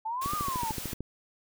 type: exponential two-way sweep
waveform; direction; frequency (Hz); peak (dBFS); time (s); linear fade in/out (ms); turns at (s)
sine; up then down; 862 to 1247 to 862; -30; 0.05-0.72; 10; 0.35
type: noise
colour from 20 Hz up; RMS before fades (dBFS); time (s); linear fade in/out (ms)
white; -39; 0.21-0.94; 10
type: click train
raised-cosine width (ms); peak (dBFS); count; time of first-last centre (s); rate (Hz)
3; -22; 11; 0.26-1.006; 13.4
effects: none